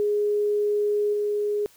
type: tone with level steps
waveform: sine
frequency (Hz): 415.3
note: G#4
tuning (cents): 0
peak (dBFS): -20 / -22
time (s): 0-1.66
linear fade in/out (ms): 0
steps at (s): 1.13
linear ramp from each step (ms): 5
effects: white hiss -56 dBFS RMS until 1.76 s